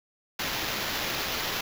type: noise with sample-and-hold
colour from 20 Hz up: blue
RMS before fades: -31 dBFS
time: 0.39-1.61 s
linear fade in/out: 5 ms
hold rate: 8820 Hz
effects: none